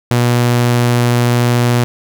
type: tone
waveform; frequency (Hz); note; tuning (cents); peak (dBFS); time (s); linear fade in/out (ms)
sawtooth; 120.9; B2; -36; -6; 0.11-1.84; 0
effects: none